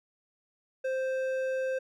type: tone with hard clipping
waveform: triangle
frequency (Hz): 523.3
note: C5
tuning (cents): 0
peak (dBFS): -30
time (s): 0.84-1.79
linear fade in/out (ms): 10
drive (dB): 12
effects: none